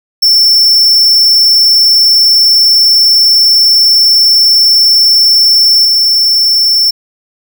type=tone with level steps; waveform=square; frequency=5390 Hz; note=E8; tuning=38 cents sharp; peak=-4 / -6 dBFS; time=0.22-6.91 s; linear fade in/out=10 ms; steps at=5.85 s; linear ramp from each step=2 ms; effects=none